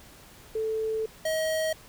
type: tone pair in turn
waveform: sine / square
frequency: 440 / 634.2 Hz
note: A4 / D#5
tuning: 0 / +33 cents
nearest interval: tritone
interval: 633 cents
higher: second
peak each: -26 dBFS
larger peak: neither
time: 0.55-1.06 / 1.25-1.73 s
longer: first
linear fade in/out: 5 ms
effects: pink hiss -51 dBFS RMS until 1.88 s